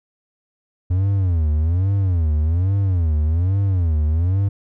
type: tone with vibrato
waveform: triangle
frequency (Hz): 86.7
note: F2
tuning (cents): -12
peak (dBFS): -13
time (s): 0.9-4.49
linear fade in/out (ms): 10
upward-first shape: sine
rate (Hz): 1.2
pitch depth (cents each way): 240
effects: none